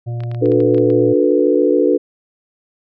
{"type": "harmonic tone", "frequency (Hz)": 118.7, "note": "A#2", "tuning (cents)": 32, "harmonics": [1, 3, 5, 6], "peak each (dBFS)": [-20, -36, -38, -40], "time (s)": [0.06, 1.14], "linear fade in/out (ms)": 20}
{"type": "clicks", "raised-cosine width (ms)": 0.3, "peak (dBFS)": -21, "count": 10, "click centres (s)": [0.205, 0.236, 0.315, 0.347, 0.458, 0.519, 0.604, 0.746, 0.781, 0.902]}
{"type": "chord", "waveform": "sine", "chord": "B minor seventh", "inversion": "first", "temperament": "equal with one note detuned", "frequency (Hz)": [293.7, 360.7, 440, 493.9], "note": ["D4", "F#4", "A4", "B4"], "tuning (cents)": [0, -44, 0, 0], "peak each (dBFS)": -16, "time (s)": [0.41, 1.98], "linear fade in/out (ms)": 20}
{"effects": []}